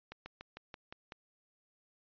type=slowing click train; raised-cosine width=0.3 ms; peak=-29 dBFS; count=7; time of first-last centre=0.12-1.121 s; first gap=140 ms; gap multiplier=1.07; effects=resampled to 11025 Hz